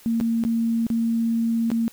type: tone with dropouts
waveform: sine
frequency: 229.3 Hz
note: A#3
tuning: 28 cents flat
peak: -19 dBFS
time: 0.06-1.88 s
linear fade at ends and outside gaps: 0 ms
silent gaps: 0.201-0.21 / 0.438-0.45 / 0.867-0.902 / 1.703-1.716 s
effects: white hiss -50 dBFS RMS until 1.92 s